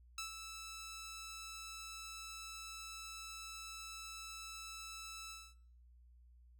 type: tone with ADSR envelope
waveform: 10% pulse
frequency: 1316 Hz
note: E6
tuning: 3 cents flat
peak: -32 dBFS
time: 0.18-5.55 s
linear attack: 3 ms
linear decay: 120 ms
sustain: -7 dB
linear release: 250 ms
effects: noise-tail reverb RT60 0.5 s tail -18 dB re dry + added 60 Hz sine -60 dBFS peak until 6.59 s